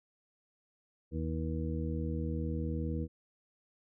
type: harmonic tone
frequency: 79.8 Hz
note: D#2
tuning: 44 cents sharp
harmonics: 1 / 2 / 3 / 4 / 6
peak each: -35 / -38 / -40 / -41 / -43 dBFS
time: 1.11-3.08 s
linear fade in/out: 50 ms
effects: none